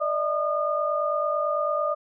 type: tone cluster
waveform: sine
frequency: 591 / 640 / 1218 Hz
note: D5 / D#5 / D#6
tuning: +11 / +49 / -37 cents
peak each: -26 / -29 / -26 dBFS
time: 0-1.95 s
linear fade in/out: 20 ms
effects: none

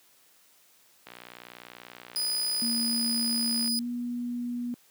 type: click train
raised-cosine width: 0.3 ms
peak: -27 dBFS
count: 158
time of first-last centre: 1.07-3.678 s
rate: 60.2 Hz
type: tone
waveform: sawtooth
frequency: 4969 Hz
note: D#8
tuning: 3 cents flat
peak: -24 dBFS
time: 2.16-3.79 s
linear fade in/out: 0 ms
type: tone with pitch glide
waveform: sine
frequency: 233.1 to 242 Hz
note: A#3 to B3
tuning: 0 to -35 cents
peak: -29 dBFS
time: 2.62-4.74 s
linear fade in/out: 0 ms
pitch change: +65 cents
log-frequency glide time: 3.76-3.86 s
effects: white hiss -61 dBFS RMS until 4.9 s + high-pass 150 Hz 12 dB/octave

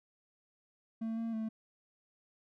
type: tone with pitch steps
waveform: triangle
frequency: 224.5 / 228.1 / 220.9 Hz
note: A3 / A#3 / A3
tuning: +35 / -37 / +7 cents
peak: -32 dBFS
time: 1.01-1.49 s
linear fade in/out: 10 ms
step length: 160 ms
effects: none

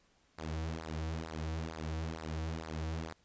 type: tone with flanger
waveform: sawtooth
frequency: 80 Hz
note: D#2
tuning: 49 cents sharp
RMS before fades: -39 dBFS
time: 0.38-3.13 s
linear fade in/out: 5 ms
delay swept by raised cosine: 0.31 to 4.91 ms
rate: 2.2 Hz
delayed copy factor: -0.75
effects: pink hiss -70 dBFS RMS until 3.24 s + resampled to 16000 Hz

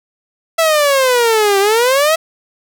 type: exponential two-way sweep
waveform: sawtooth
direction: down then up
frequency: 666 to 388.2 to 659 Hz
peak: -6 dBFS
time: 0.58-2.16 s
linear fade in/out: 10 ms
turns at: 1.59 s
effects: none

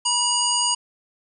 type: harmonic tone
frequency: 965 Hz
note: B5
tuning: 40 cents flat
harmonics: 1 / 3 / 5 / 7 / 9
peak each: -25 / -25 / -25 / -25 / -25 dBFS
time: 0.05-0.75 s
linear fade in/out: 10 ms
effects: none

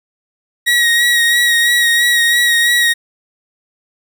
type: tone with vibrato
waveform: 30% pulse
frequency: 1897 Hz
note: A#6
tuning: 30 cents sharp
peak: -7 dBFS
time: 0.66-2.94 s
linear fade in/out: 20 ms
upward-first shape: sine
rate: 3 Hz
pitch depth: 28 cents each way
effects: none

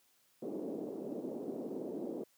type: band-pass noise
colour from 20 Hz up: pink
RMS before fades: -41 dBFS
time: 0.42-2.24 s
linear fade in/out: 5 ms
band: 250 to 490 Hz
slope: 24 dB/octave
effects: white hiss -71 dBFS RMS until 2.37 s + high-pass 100 Hz 12 dB/octave

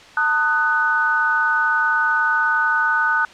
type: chord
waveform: sine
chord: D# diminished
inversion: second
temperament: just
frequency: 896 / 1244.5 / 1493.4 Hz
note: A5 / D#6 / F#6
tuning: +31 / 0 / +16 cents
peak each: -23 / -22 / -17 dBFS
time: 0.17-3.25 s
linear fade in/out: 2 ms
effects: white hiss -43 dBFS RMS until 3.33 s + low-pass 4000 Hz 12 dB/octave

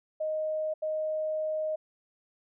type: tone bursts at uneven times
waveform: sine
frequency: 622.3 Hz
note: D#5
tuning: in tune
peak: -28 dBFS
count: 2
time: 0.2-0.74 / 0.82-1.76 s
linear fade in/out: 10 ms
effects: none

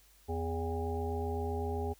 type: harmonic tone with a mistuned harmonic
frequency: 82.41 Hz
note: E2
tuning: in tune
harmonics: 1 / 3 / 5 / 7 / 9 / 10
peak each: -35 / -42 / -37 / -49 / -47 / -41 dBFS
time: 0.28-1.94 s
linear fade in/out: 20 ms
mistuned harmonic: 10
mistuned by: -31 cents
effects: added 50 Hz sine -64 dBFS peak until 1.99 s + white hiss -64 dBFS RMS until 1.99 s

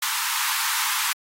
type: high-pass noise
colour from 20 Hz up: pink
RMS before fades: -25 dBFS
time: 0.02-1.13 s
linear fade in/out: 5 ms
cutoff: 860 Hz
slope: 96 dB/octave
effects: AAC 48 kbps

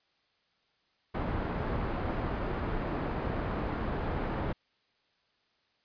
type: low-pass noise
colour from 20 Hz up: pink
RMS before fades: -33 dBFS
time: 1.14-4.53 s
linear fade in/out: 10 ms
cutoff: 1300 Hz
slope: 12 dB/octave
effects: white hiss -72 dBFS RMS until 5.84 s + resampled to 11025 Hz

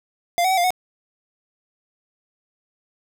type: tone with pitch steps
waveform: square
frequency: 695 / 750 / 760 / 700 / 735 Hz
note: F5 / F#5 / F#5 / F5 / F#5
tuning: -9 / +23 / +46 / +4 / -12 cents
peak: -17 dBFS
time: 0.38-0.705 s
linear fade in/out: 0 ms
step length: 65 ms
effects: none

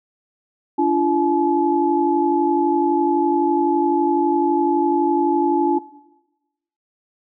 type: tone cluster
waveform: sine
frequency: 290.2 / 342.1 / 856 Hz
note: D4 / F4 / A5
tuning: -21 / -36 / -48 cents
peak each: -19 dBFS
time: 0.78-5.79 s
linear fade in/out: 10 ms
effects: noise-tail reverb RT60 1.0 s tail -18 dB re dry

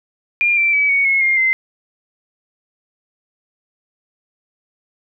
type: tone with pitch steps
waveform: sine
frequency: 2404 / 2345 / 2287 / 2231 / 2177 / 2123 / 2071 Hz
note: D7 / D7 / D7 / C#7 / C#7 / C7 / C7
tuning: +40 / -3 / -47 / +11 / -32 / +25 / -18 cents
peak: -12 dBFS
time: 0.41-1.53 s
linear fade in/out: 0 ms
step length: 160 ms
effects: none

